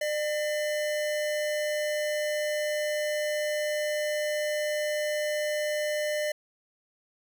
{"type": "tone pair together", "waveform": "square", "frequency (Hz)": [600, 2021], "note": ["D5", "B6"], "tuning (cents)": [37, 39], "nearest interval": "octave + major sixth", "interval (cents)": 2102, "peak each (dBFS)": [-28, -38], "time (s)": [0.01, 6.32], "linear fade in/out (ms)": 5, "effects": []}